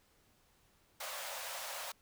pink high-pass noise, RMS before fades -43 dBFS, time 1-1.92 s, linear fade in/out 5 ms, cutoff 520 Hz, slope 96 dB/octave, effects pink hiss -70 dBFS RMS until 2.01 s

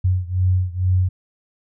sine beating tone pair, 91.1 / 93.3 Hz, F#2 / F#2, -26 / +15 cents, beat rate 2.2 Hz, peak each -18 / -20 dBFS, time 0.04-1.09 s, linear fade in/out 10 ms, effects none

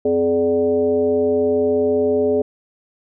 sine tone with frequency modulation, 422.7 Hz, G#4, 31 cents sharp, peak -14 dBFS, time 0.05-2.42 s, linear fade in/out 5 ms, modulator 165 Hz, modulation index 0.88, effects none

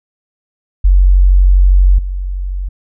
sine tone with level steps, 46.25 Hz, F#1, in tune, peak -4 / -16 dBFS, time 0.84-2.69 s, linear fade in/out 10 ms, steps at 1.98 s, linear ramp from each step 10 ms, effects none

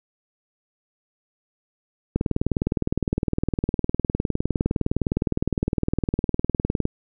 click train, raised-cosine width 3 ms, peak -8 dBFS, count 93, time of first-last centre 2.16-6.854 s, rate 19.6 Hz, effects none

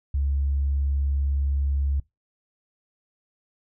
sine tone, 69.7 Hz, C#2, 10 cents sharp, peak -20 dBFS, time 0.14-2 s, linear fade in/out 5 ms, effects noise-tail reverb RT60 0.2 s tail -24 dB re dry + tanh soft clip ceiling -16 dBFS

